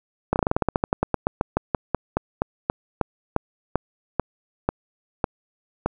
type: slowing click train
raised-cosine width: 1 ms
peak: -5 dBFS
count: 29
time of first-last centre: 0.33-5.86 s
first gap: 29 ms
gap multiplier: 1.12
effects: none